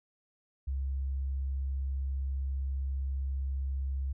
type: tone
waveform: sine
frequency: 67.5 Hz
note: C#2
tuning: 45 cents flat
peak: -30 dBFS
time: 0.67-4.13 s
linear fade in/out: 10 ms
effects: none